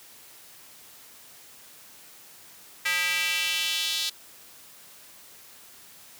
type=tone with high-pass filter sweep; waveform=square; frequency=178.9 Hz; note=F3; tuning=42 cents sharp; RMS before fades=-27 dBFS; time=2.85-4.1 s; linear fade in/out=10 ms; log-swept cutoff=2000 to 3800 Hz; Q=2.7; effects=white hiss -50 dBFS RMS until 6.19 s + high-pass 80 Hz 12 dB/octave